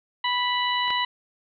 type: harmonic tone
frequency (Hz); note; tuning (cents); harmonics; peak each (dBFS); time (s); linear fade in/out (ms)
986; B5; -3; 1 / 2 / 3 / 4; -25 / -28 / -28 / -31; 0.24-1.05; 5
type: clicks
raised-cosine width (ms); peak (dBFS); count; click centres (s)
0.3; -25 / -17; 2; 0.879 / 0.905
effects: none